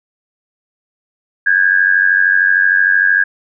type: tone with amplitude modulation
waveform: sine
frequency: 1628 Hz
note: G#6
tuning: 35 cents flat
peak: -5 dBFS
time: 1.46-3.24 s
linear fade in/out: 10 ms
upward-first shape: sine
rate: 93.1 Hz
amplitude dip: 80%
effects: none